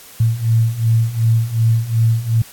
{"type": "beating tone pair", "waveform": "sine", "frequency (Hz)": [112.3, 115], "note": ["A2", "A#2"], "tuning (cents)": [36, -23], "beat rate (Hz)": 2.7, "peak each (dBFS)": [-17, -14], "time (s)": [0.2, 2.42], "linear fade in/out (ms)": 5, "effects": ["white hiss -40 dBFS RMS until 2.52 s", "AAC 64 kbps"]}